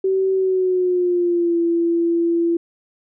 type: tone with pitch glide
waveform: sine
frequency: 381.8 to 338.2 Hz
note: G4 to E4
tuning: -46 to +44 cents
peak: -15 dBFS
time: 0.04-2.57 s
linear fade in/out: 5 ms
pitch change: -210 cents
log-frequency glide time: 0.33-1.59 s
effects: none